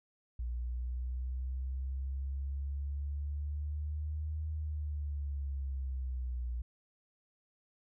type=linear two-way sweep; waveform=sine; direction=up then down; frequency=59.4 to 77.78 to 59.4 Hz; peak=-34 dBFS; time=0.39-6.62 s; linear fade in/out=5 ms; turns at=4.49 s; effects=none